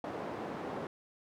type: band-pass noise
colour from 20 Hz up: white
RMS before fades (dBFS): -40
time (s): 0.04-0.87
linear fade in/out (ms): 2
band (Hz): 160 to 690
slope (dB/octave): 12
effects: none